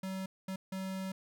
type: tone bursts at uneven times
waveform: square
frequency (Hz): 190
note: F#3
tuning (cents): +46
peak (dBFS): -37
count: 3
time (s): 0.03-0.26 / 0.48-0.56 / 0.72-1.12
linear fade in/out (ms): 5
effects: none